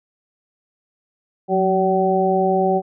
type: harmonic tone with a mistuned harmonic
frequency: 190 Hz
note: F#3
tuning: 46 cents sharp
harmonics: 1 / 2 / 3 / 4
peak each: -22 / -19 / -22 / -19 dBFS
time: 1.48-2.82 s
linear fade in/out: 50 ms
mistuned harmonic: 1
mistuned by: -55 cents
effects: none